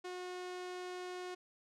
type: tone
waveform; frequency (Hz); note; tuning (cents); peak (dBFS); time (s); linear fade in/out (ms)
sawtooth; 362.5; F#4; -35; -38; 0.04-1.35; 10
effects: low-pass 7000 Hz 12 dB/octave